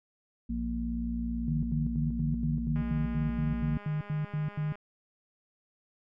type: harmonic tone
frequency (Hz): 58.27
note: A#1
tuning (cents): 0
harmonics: 1 / 3 / 4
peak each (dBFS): -34 / -40 / -32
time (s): 0.49-3.78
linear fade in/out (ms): 10
type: tone bursts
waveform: sine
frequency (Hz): 151.8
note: D#3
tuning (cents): -42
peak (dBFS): -28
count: 14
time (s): 1.48-4.724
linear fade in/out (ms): 2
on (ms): 150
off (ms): 88
type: click train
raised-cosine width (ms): 0.5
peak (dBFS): -33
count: 410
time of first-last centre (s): 2.76-4.755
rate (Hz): 205
effects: none